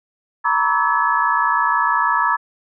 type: tone cluster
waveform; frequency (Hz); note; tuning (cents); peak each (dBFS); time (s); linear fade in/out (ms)
sine; 933 / 993 / 1139 / 1299 / 1703; A#5 / B5 / C#6 / E6 / G#6; +1 / +9 / +47 / -26 / +43; -21; 0.44-2.37; 20
effects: none